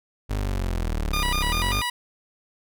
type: linear two-way sweep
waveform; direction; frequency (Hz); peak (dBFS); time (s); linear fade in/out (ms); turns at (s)
30% pulse; down then up; 52.3 to 30.95 to 52.3; -21; 0.29-1.82; 20; 1.35
type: tone with vibrato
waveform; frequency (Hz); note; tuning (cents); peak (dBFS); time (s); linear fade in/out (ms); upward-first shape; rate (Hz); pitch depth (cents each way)
15% pulse; 1087; C#6; -34; -18; 1.13-1.9; 5; square; 5.1; 190
effects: none